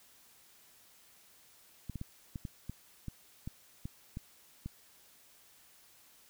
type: clicks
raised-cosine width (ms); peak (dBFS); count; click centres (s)
5; -27; 11; 1.897 / 1.957 / 2.014 / 2.358 / 2.452 / 2.696 / 3.083 / 3.475 / 3.855 / 4.171 / 4.66
effects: white hiss -62 dBFS RMS until 6.29 s